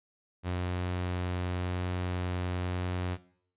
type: tone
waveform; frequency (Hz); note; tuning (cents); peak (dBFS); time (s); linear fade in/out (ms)
sawtooth; 90.1; F#2; -45; -26; 0.43-3.18; 50
effects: noise-tail reverb RT60 0.6 s tail -18 dB re dry + resampled to 8000 Hz